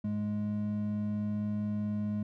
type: tone pair together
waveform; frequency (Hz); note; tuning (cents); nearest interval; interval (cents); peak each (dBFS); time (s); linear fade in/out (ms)
triangle; 104.86 / 209.2; G#2 / G#3; +17 / +13; octave; 1196; -35 / -29; 0.04-2.23; 5
effects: none